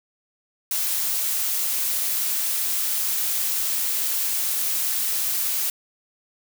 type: noise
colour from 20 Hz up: blue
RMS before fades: -24 dBFS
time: 0.71-5.7 s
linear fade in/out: 2 ms
effects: none